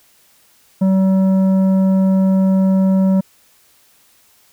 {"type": "tone with tanh clipping", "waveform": "triangle", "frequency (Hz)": 190.5, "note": "G3", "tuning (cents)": -49, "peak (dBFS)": -12, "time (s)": [0.81, 3.21], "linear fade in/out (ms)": 10, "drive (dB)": 13, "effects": ["white hiss -53 dBFS RMS until 4.52 s"]}